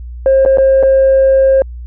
sine tone with dropouts, 535 Hz, C5, 38 cents sharp, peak -4 dBFS, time 0.26-1.62 s, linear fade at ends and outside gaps 1 ms, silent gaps 0.451-0.46 / 0.573-0.583 / 0.828-0.833 s, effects tanh soft clip ceiling -3 dBFS + added 60 Hz sine -24 dBFS peak until 1.86 s

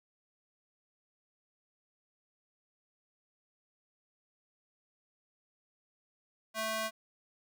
square tone with high-pass filter, 220 Hz, A3, in tune, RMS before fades -35 dBFS, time 6.54-6.91 s, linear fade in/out 50 ms, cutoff 760 Hz, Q 0.86, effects none

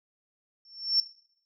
sine tone with exponential growth, 5420 Hz, E8, 47 cents sharp, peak -16 dBFS, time 0.65-1 s, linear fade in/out 1 ms, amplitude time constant 76 ms, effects noise-tail reverb RT60 0.6 s tail -19 dB re dry + tanh soft clip ceiling -14 dBFS

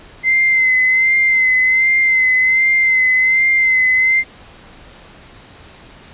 sine tone with vibrato, 2065 Hz, C7, 23 cents flat, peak -10 dBFS, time 0.23-4.24 s, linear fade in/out 50 ms, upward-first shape sine, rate 1.3 Hz, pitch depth 31 cents each way, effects pink hiss -41 dBFS RMS until 6.13 s + resampled to 8000 Hz

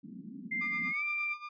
pink band-pass noise, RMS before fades -45 dBFS, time 0.03-0.93 s, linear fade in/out 20 ms, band 180 to 270 Hz, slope 48 dB/octave
sine tone with pitch glide, 2093 to 2363 Hz, C7 to D7, 0 to +10 cents, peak -31 dBFS, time 0.51-1.34 s, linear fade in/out 10 ms, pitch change +210 cents, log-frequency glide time 0.88-1.04 s
30% pulse tone with tremolo, 1201 Hz, D6, 38 cents sharp, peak -36 dBFS, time 0.61-1.49 s, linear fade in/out 5 ms, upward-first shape sine, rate 8.6 Hz, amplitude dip 75%
effects resampled to 11025 Hz

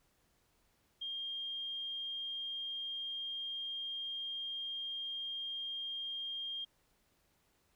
sine tone, 3213 Hz, G7, 42 cents sharp, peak -38 dBFS, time 1.01-6.65 s, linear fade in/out 10 ms, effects pink hiss -74 dBFS RMS until 7.75 s

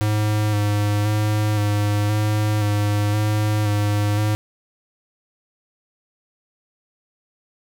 square tone with vibrato, 104.9 Hz, G#2, 18 cents sharp, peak -18 dBFS, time 0.01-4.35 s, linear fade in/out 0 ms, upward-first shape square, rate 0.96 Hz, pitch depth 21 cents each way, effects none

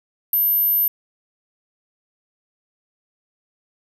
sine tone, 13000 Hz, G#9, 38 cents flat, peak -15 dBFS, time 0.33-0.88 s, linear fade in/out 2 ms, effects 7-bit

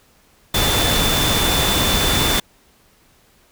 sine tone in noise, 3520 Hz, A7, in tune, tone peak -21 dBFS, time 0.54-2.4 s, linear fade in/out 5 ms, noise pink, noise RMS -18 dBFS, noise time 0.54-2.4 s, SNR -6 dB, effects pink hiss -55 dBFS RMS until 3.51 s

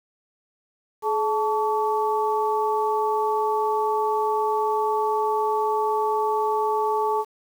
sine tone cluster, 426.2 / 876 / 1136 Hz, G#4 / A5 / C#6, +45 / -8 / +42 cents, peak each -24 / -23 / -28 dBFS, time 1.02-7.25 s, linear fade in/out 50 ms, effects 8-bit

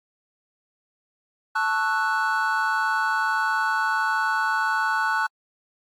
triangle chord, F# minor seventh, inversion first, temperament equal, 880 / 1108.7 / 1318.5 / 1480 Hz, A5 / C#6 / E6 / F#6, 0 / 0 / 0 / 0 cents, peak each -24 / -27 / -28 / -22 dBFS, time 1.55-5.27 s, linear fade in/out 10 ms, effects AAC 64 kbps

